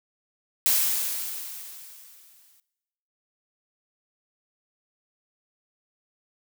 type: noise with exponential decay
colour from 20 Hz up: blue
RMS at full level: -20 dBFS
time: 0.66-2.6 s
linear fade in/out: 0 ms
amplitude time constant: 420 ms
effects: noise-tail reverb RT60 1.0 s tail -19 dB re dry